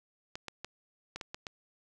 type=clicks; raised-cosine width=0.2 ms; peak=-22 dBFS; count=7; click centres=0.355 / 0.483 / 0.646 / 1.16 / 1.212 / 1.345 / 1.468 s; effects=none